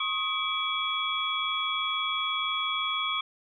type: tone cluster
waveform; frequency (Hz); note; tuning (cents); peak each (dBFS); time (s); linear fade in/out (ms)
sine; 1090 / 1256 / 2311 / 3346; C#6 / D#6 / D7 / G#7; -29 / +16 / -28 / +12; -34 / -33 / -33 / -30; 0-3.21; 5
effects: none